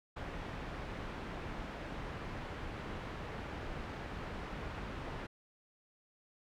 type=low-pass noise; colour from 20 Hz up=pink; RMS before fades=-43 dBFS; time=0.16-5.27 s; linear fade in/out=10 ms; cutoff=2200 Hz; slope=12 dB/octave; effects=none